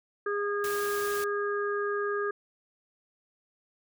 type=harmonic tone; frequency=409 Hz; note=G#4; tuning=26 cents flat; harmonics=1 / 3 / 4; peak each=-29 / -34 / -35 dBFS; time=0.26-2.31 s; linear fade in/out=5 ms
type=noise; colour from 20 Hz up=white; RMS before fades=-39 dBFS; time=0.64-1.24 s; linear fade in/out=0 ms
effects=none